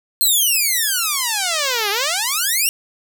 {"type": "exponential two-way sweep", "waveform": "5% pulse", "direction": "down then up", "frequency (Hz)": [4259, 392.3, 2872], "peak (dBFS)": -6, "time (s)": [0.21, 2.69], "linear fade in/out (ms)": 0, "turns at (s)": 1.9, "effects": []}